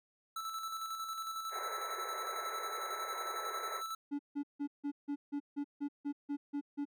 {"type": "tone with tremolo", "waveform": "square", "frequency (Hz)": 1318.5, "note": "E6", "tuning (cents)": 0, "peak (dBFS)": -38, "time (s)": [0.36, 3.95], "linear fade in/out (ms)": 5, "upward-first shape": "square", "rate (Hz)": 11, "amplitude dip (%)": 40}
{"type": "band-pass noise", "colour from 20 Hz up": "pink", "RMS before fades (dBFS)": -45, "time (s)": [1.5, 3.83], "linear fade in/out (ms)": 50, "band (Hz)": [370, 2200], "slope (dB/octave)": 96}
{"type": "tone bursts", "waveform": "triangle", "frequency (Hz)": 286.8, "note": "D4", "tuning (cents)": -41, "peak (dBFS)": -32, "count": 12, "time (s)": [4.11, 6.854], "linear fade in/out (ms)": 20, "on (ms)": 82, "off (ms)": 160}
{"effects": []}